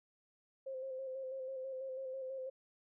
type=tone with vibrato; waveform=sine; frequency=526 Hz; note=C5; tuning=9 cents sharp; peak=-40 dBFS; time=0.66-2.5 s; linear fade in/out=10 ms; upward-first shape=square; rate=6.1 Hz; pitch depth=27 cents each way; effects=none